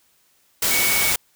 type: tone in noise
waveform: sine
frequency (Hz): 2237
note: C#7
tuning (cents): +15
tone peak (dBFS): -22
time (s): 0.71-1.12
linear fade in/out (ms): 5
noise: white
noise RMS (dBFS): -20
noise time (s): 0.62-1.16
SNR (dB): -5
effects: white hiss -61 dBFS RMS until 1.35 s